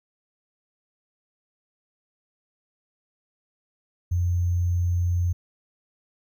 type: tone with sample-and-hold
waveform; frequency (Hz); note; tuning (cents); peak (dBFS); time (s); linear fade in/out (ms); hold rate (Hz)
sine; 87.8; F2; +10; -20; 4.11-5.33; 10; 6300
effects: none